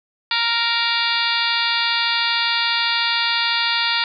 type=harmonic tone with a mistuned harmonic; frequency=466.2 Hz; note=A#4; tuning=in tune; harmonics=2 / 3 / 4 / 5 / 6 / 7 / 8 / 9 / 10; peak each=-26 / -26 / -26 / -26 / -26 / -26 / -26 / -26 / -26 dBFS; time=0.31-4.04 s; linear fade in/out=2 ms; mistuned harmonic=7; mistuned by=+81 cents; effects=none